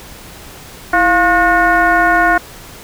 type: tone with frequency modulation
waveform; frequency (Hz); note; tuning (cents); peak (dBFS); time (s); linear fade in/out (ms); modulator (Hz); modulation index
sine; 1076; C6; +48; -8; 0.93-2.38; 5; 373; 1.8
effects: pink hiss -35 dBFS RMS until 2.83 s